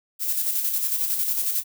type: noise with tremolo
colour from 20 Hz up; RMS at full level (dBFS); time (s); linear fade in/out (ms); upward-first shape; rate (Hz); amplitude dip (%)
violet; -23; 0.19-1.64; 50; square; 11; 40
effects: none